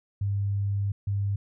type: tone pair in turn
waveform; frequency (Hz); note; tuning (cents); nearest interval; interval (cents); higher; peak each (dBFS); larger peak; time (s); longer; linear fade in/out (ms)
sine; 100 / 100; G2 / G2; +35 / +35; unison; 0; neither; -24; neither; 0.21-0.92 / 1.07-1.36; first; 5
effects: none